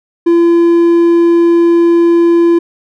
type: tone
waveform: triangle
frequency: 340 Hz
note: F4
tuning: 46 cents flat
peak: -3 dBFS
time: 0.26-2.59 s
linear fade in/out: 10 ms
effects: none